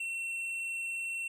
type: tone with hard clipping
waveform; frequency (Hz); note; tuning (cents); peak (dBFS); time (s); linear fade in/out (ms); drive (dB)
triangle; 2711; E7; +48; -35; 0-1.28; 5; 9
effects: none

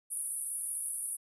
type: band-pass noise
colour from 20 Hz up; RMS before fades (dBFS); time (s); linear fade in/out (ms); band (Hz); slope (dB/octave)
pink; -37; 0.1-1.17; 20; 9400 to 11000; 96
effects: none

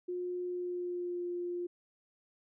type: tone with pitch glide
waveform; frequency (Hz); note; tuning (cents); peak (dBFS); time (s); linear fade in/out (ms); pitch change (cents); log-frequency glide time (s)
sine; 358.2 to 351.8; F4 to F4; +44 to +13; -34; 0.08-1.67; 10; -31; 0.44-1.25
effects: none

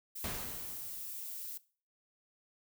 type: noise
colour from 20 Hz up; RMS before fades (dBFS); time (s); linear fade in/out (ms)
violet; -43; 0.15-1.58; 10
type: noise with exponential decay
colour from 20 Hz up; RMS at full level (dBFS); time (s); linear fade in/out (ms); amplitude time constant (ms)
pink; -38; 0.24-1.3; 1; 230
effects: noise-tail reverb RT60 0.4 s tail -19 dB re dry

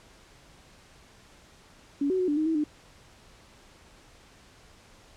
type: tone with pitch steps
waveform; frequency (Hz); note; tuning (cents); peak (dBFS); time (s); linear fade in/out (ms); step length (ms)
sine; 283.1 / 374.2 / 366.6 / 293.4 / 310.8 / 323 / 300; C#4 / F#4 / F#4 / D4 / D#4 / E4 / D4; +37 / +20 / -16 / -2 / -2 / -35 / +37; -23; 2.01-2.64; 5; 90
effects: pink hiss -55 dBFS RMS until 5.16 s + low-pass 8000 Hz 12 dB/octave

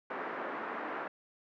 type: band-pass noise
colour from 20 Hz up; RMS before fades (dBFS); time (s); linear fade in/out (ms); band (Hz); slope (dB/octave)
white; -39; 0.1-1.08; 5; 240 to 1600; 24
effects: none

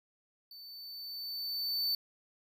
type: tone with level ramp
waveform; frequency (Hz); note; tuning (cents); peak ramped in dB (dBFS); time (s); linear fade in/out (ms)
square; 4529; C#8; +36; -49 to -29; 0.51-1.95; 2
effects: none

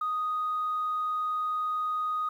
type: tone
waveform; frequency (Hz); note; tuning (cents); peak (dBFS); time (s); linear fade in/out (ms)
sine; 1244.5; D#6; 0; -26; 0.01-2.29; 5
effects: tanh soft clip ceiling -23 dBFS + 10-bit

